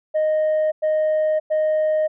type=tone bursts; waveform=sine; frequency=620 Hz; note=D#5; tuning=6 cents flat; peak=-14 dBFS; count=3; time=0.14-2.08 s; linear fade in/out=20 ms; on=580 ms; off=100 ms; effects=tanh soft clip ceiling -15 dBFS